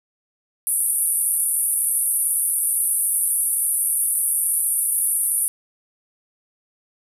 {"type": "band-pass noise", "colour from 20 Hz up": "pink", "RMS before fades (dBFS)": -21, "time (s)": [0.67, 5.48], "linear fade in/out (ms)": 0, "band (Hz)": [9200, 12000], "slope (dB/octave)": 96, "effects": []}